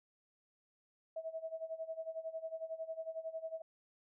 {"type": "tone with tremolo", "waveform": "sine", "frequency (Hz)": 647, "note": "E5", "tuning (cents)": -32, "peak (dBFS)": -37, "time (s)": [1.16, 3.62], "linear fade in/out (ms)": 5, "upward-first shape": "sine", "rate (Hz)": 11, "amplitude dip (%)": 85, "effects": []}